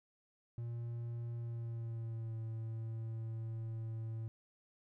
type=tone with pitch glide; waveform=triangle; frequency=117.7 to 112.58 Hz; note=A#2 to A2; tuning=+17 to +40 cents; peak=-37 dBFS; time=0.58-4.28 s; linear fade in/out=0 ms; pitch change=-77 cents; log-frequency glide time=1.35-2.35 s; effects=none